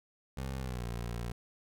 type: tone with pitch glide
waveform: 20% pulse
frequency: 66.3 to 58.73 Hz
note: C2 to A#1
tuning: +23 to +14 cents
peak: -31 dBFS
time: 0.37-1.32 s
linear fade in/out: 5 ms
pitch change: -209 cents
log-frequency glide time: 0.58-0.85 s
effects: none